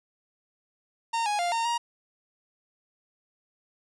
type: tone with pitch steps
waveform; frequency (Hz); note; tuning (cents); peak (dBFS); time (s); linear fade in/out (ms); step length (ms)
45% pulse; 919 / 830 / 699 / 918 / 943; A#5 / G#5 / F5 / A#5 / A#5; -25 / -1 / +1 / -27 / +20; -25; 1.13-1.78; 10; 130
effects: resampled to 22050 Hz